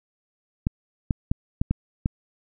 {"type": "clicks", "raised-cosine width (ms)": 5, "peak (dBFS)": -9, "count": 6, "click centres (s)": [0.669, 1.108, 1.315, 1.615, 1.71, 2.059], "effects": []}